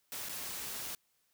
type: noise with dropouts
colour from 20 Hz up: white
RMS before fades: -41 dBFS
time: 0.12-0.95 s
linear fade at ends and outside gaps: 1 ms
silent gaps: 0.288-0.293 s
effects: white hiss -75 dBFS RMS until 1.33 s